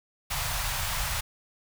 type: band-stop noise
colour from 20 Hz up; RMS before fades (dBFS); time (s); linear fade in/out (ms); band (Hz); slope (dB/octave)
pink; -30; 0.3-1.21; 10; 130 to 740; 24
effects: none